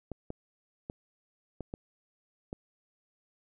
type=clicks; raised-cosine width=2 ms; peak=-24 dBFS; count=6; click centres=0.117 / 0.304 / 0.899 / 1.607 / 1.739 / 2.529 s; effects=none